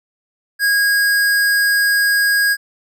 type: tone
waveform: square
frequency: 1640 Hz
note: G#6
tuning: 22 cents flat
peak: -13 dBFS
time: 0.59-2.57 s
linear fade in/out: 50 ms
effects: none